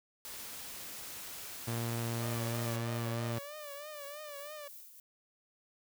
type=noise; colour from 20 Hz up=white; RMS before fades=-45 dBFS; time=0.25-2.76 s; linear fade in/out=0 ms
type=tone; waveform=sawtooth; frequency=116.54 Hz; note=A#2; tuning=in tune; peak=-30 dBFS; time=1.67-3.39 s; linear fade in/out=10 ms
type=tone with vibrato; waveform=sawtooth; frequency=587.3 Hz; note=D5; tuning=in tune; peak=-40 dBFS; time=2.2-4.68 s; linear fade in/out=5 ms; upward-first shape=triangle; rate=3.1 Hz; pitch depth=91 cents each way
type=noise with tremolo; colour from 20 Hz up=violet; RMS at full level=-50 dBFS; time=2.25-5 s; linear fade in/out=2 ms; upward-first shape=sine; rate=2.9 Hz; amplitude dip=50%
effects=none